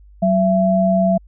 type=tone pair together; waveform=sine; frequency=188.19 / 670 Hz; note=F#3 / E5; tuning=+30 / +28 cents; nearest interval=octave + minor seventh; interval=2198 cents; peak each=-15 dBFS; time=0.22-1.18 s; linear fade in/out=10 ms; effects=added 50 Hz sine -42 dBFS peak until 1.27 s